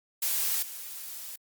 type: noise with level steps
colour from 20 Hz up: blue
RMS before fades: -28 / -40 dBFS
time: 0.22-1.36 s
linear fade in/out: 5 ms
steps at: 0.62 s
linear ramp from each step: 10 ms
effects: Opus 48 kbps